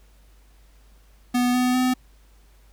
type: tone with pitch steps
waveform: square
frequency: 246.4 / 250.1 / 253.9 Hz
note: B3 / B3 / B3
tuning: -4 / +22 / +48 cents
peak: -19 dBFS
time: 1.34-1.94 s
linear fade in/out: 10 ms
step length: 200 ms
effects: added 50 Hz sine -51 dBFS peak until 2.72 s + pink hiss -61 dBFS RMS until 2.72 s